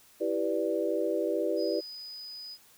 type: chord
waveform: sine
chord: E minor seventh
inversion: none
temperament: equal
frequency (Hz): 329.6 / 392 / 493.9 / 587.3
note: E4 / G4 / B4 / D5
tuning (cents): 0 / 0 / 0 / 0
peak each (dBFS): -32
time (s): 0.2-1.81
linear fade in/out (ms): 20
type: tone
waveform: sine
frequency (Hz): 4978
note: D#8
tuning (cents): 0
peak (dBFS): -40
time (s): 1.56-2.58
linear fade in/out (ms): 50
effects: white hiss -59 dBFS RMS until 2.77 s